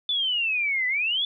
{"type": "exponential two-way sweep", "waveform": "sine", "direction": "down then up", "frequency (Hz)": [3519, 1975.5, 3519], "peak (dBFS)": -22, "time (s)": [0.09, 1.25], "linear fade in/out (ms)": 2, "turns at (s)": 0.87, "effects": []}